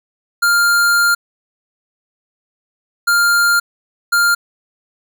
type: tone bursts at uneven times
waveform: square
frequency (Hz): 1400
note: F6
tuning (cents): +4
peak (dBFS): -11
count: 3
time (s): 0.42-1.15 / 3.07-3.6 / 4.12-4.35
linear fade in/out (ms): 10
effects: none